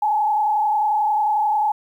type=tone with frequency modulation; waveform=sine; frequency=847 Hz; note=G#5; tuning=34 cents sharp; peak=-16 dBFS; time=0.02-1.72 s; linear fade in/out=5 ms; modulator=31.2 Hz; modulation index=0.93; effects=9-bit